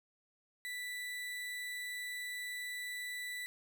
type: tone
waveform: 35% pulse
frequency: 1975.5 Hz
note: B6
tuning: in tune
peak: -38 dBFS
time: 0.65-3.46 s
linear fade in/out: 0 ms
effects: none